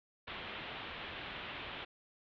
white low-pass noise, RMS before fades -45 dBFS, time 0.27-1.85 s, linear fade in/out 10 ms, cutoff 3500 Hz, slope 48 dB/octave, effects none

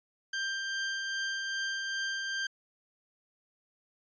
sawtooth tone with tremolo, 1580 Hz, G6, 13 cents sharp, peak -27 dBFS, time 0.33-2.47 s, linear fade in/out 5 ms, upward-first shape triangle, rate 2.5 Hz, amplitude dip 30%, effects resampled to 16000 Hz

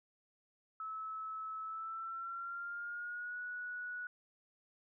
sine tone with pitch glide, 1300 to 1467.7 Hz, E6 to F#6, -24 to -14 cents, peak -40 dBFS, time 0.8-4.07 s, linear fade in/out 2 ms, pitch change +210 cents, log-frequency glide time 1.62-3.4 s, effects none

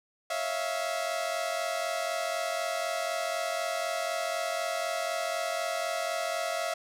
sawtooth tone cluster, 556 / 651 / 695 Hz, C#5 / E5 / F5, +5 / -22 / -9 cents, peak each -35 / -28 / -30 dBFS, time 0.3-6.74 s, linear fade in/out 5 ms, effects low-pass 12000 Hz 12 dB/octave

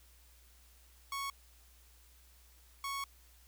sawtooth tone bursts at uneven times, 1107 Hz, C#6, 3 cents flat, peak -33 dBFS, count 2, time 1.12-1.3 / 2.84-3.04 s, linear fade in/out 2 ms, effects added 60 Hz sine -61 dBFS peak until 3.47 s + white hiss -65 dBFS RMS until 3.47 s

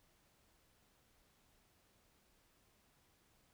silence, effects pink hiss -73 dBFS RMS until 3.53 s

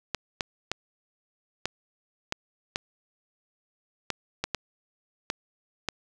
clicks, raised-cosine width 0.2 ms, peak -10 dBFS, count 11, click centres 0.147 / 0.408 / 0.716 / 1.656 / 2.324 / 2.759 / 4.103 / 4.44 / 4.547 / 5.301 / 5.887 s, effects none

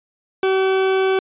40% pulse tone, 381.5 Hz, G4, 47 cents flat, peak -14 dBFS, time 0.43-1.19 s, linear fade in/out 2 ms, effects resampled to 8000 Hz

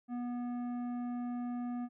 sine tone with tanh clipping, 243.4 Hz, B3, 25 cents flat, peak -37 dBFS, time 0.08-1.89 s, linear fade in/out 50 ms, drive 11 dB, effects none

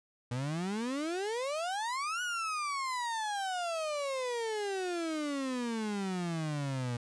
35% pulse exponential two-way sweep, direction up then down, 118.2 to 1480 to 118.2 Hz, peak -31 dBFS, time 0.31-6.97 s, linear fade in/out 5 ms, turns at 2.22 s, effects resampled to 22050 Hz

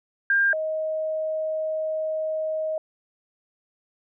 sine tone pair in turn, 1600 / 628.4 Hz, G6 / D#5, +35 / +17 cents, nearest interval octave + major third, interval 1618 cents, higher first, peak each -17 / -24 dBFS, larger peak first, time 0.3-0.53 / 0.53-2.78 s, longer second, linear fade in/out 2 ms, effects none

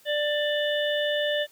harmonic tone, 591 Hz, D5, 11 cents sharp, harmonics 1 / 3 / 5 / 6, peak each -25 / -30 / -32 / -33 dBFS, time 0.05-1.47 s, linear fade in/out 50 ms, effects white hiss -57 dBFS RMS until 1.51 s + high-pass 100 Hz 12 dB/octave

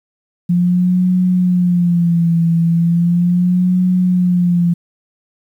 sine tone with vibrato, 174.5 Hz, F3, 1 cent flat, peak -10 dBFS, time 0.49-4.74 s, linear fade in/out 10 ms, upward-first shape sine, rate 0.37 Hz, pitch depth 77 cents each way, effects 8-bit

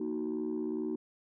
sine chord, D# minor, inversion second, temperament just, 233.3 / 311.1 / 373.4 Hz, A#3 / D#4 / F#4, +2 / 0 / +16 cents, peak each -36 / -34 / -35 dBFS, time 0-0.96 s, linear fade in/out 5 ms, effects tanh soft clip ceiling -27 dBFS

